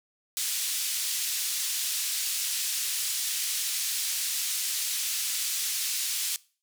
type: band-pass noise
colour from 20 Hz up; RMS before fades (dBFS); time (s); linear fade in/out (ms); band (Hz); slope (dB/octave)
white; -30; 0.37-6.36; 0; 3000 to 11000; 12
effects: noise-tail reverb RT60 0.4 s tail -22 dB re dry